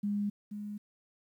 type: tone pair in turn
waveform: sine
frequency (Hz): 204.8 / 207.4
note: G#3 / G#3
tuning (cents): -24 / -2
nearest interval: unison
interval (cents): 22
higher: second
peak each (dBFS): -29 / -37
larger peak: first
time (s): 0.03-0.3 / 0.51-0.78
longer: neither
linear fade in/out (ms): 10
effects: 11-bit